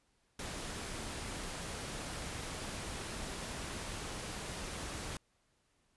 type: noise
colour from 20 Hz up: pink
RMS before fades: -42 dBFS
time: 0.39-5.17 s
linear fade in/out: 2 ms
effects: pink hiss -75 dBFS RMS until 5.96 s + resampled to 24000 Hz